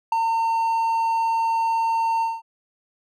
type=tone with ADSR envelope; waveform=triangle; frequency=909 Hz; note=A#5; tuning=44 cents flat; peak=-13 dBFS; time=0.12-2.42 s; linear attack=4 ms; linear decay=10 ms; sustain=-4 dB; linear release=200 ms; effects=none